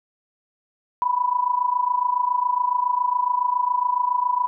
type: tone with amplitude modulation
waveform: sine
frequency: 987.8 Hz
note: B5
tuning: in tune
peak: -15 dBFS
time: 1.02-4.47 s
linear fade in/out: 0 ms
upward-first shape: sine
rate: 27.2 Hz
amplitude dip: 80%
effects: none